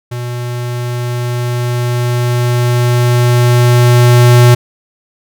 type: tone with level ramp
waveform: square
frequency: 121.7 Hz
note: B2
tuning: 25 cents flat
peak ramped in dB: -19 to -3 dBFS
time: 0.11-4.55 s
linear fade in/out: 10 ms
effects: none